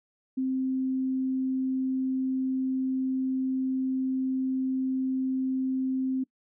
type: tone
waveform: sine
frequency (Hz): 261.6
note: C4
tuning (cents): 0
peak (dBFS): -25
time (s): 0.37-6.24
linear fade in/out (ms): 10
effects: noise-tail reverb RT60 0.1 s tail -23 dB re dry